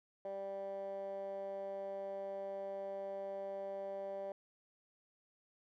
15% pulse tone with band-pass filter, 196 Hz, G3, in tune, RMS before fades -43 dBFS, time 0.25-4.32 s, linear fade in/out 2 ms, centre 600 Hz, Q 3.9, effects none

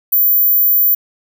sine tone, 14280 Hz, A9, 24 cents sharp, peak -7 dBFS, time 0.12-0.95 s, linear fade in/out 10 ms, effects tanh soft clip ceiling -6 dBFS

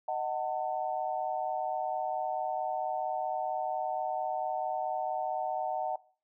sine chord, D# diminished, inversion none, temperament just, 622.3 / 746.7 / 896 Hz, D#5 / F#5 / A5, 0 / +16 / +31 cents, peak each -36 / -32 / -36 dBFS, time 0.08-5.96 s, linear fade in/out 5 ms, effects noise-tail reverb RT60 0.4 s tail -19 dB re dry

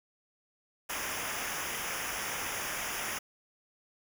pink noise with comb filter, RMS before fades -36 dBFS, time 0.89-3.19 s, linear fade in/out 10 ms, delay 0.24 ms, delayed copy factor -0.85, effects none

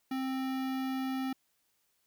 square tone with notch filter, 263.2 Hz, C4, 10 cents sharp, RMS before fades -34 dBFS, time 0.11-1.33 s, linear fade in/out 5 ms, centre 7800 Hz, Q 0.76, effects white hiss -75 dBFS RMS until 2.06 s

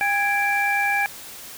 sine tone cluster, 806 / 1660 / 2346 Hz, G5 / G#6 / D7, +48 / -1 / -2 cents, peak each -23 dBFS, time 0.01-1.06 s, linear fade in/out 0 ms, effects white hiss -39 dBFS RMS until 1.57 s

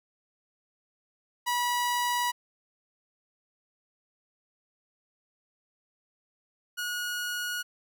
sawtooth tone pair in turn, 972 / 1450.5 Hz, B5 / F#6, -28 / -35 cents, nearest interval perfect fifth, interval 693 cents, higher second, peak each -22 / -27 dBFS, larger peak first, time 1.46-2.32 / 6.77-7.63 s, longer neither, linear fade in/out 20 ms, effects none

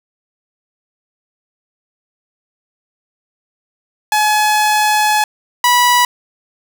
sawtooth tone pair in turn, 849 / 978.3 Hz, G#5 / B5, +38 / -17 cents, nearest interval major second, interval 245 cents, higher second, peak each -7 / -5 dBFS, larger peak second, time 4.12-5.24 / 5.64-6.05 s, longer first, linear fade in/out 2 ms, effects none

